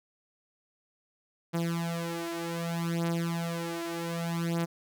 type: beating tone pair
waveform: sawtooth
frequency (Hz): 168 / 168.65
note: E3 / E3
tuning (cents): +33 / +40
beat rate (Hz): 0.65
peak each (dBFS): -29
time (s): 1.53-4.66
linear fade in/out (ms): 20
effects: none